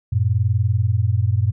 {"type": "tone pair together", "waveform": "sine", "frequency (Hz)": [94.33, 114.8], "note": ["F#2", "A#2"], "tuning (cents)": [34, -26], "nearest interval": "minor third", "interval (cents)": 340, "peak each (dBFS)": -18, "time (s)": [0.12, 1.52], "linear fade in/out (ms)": 10, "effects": []}